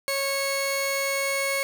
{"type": "tone pair together", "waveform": "sawtooth", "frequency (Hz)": [549.8, 2199], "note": ["C#5", "C#7"], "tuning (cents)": [-14, -14], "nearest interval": "2 octaves", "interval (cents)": 2400, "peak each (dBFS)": -23, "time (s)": [0.08, 1.63], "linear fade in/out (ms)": 0, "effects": []}